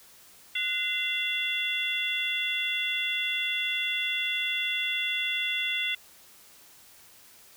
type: harmonic tone with a mistuned harmonic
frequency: 687 Hz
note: F5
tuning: 29 cents flat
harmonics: 2 / 3 / 4 / 5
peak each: -39 / -31 / -31 / -31 dBFS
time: 0.55-5.95 s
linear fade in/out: 5 ms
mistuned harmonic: 2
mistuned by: +120 cents
effects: white hiss -54 dBFS RMS until 7.56 s